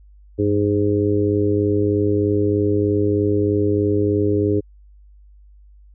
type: harmonic tone with a mistuned harmonic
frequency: 103.2 Hz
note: G#2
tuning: 10 cents flat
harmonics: 1 / 2 / 3 / 4 / 5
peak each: -21 / -29 / -20 / -19 / -29 dBFS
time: 0.38-4.61 s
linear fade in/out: 20 ms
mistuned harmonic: 1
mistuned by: -71 cents
effects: added 50 Hz sine -44 dBFS peak until 5.94 s